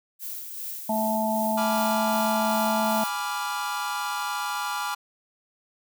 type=noise with tremolo; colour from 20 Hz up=violet; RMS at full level=-34 dBFS; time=0.19-3.11 s; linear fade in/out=50 ms; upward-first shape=sine; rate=2.6 Hz; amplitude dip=40%
type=harmonic tone; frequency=219.1 Hz; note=A3; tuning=7 cents flat; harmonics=1 / 3 / 4; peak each=-27 / -27 / -27 dBFS; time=0.89-3.04 s; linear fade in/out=5 ms
type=chord; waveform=45% pulse; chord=G# diminished seventh; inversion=none; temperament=equal; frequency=830.6 / 987.8 / 1174.7 / 1396.9 Hz; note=G#5 / B5 / D6 / F6; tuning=0 / 0 / 0 / 0 cents; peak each=-33 dBFS; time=1.57-4.95 s; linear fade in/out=10 ms
effects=none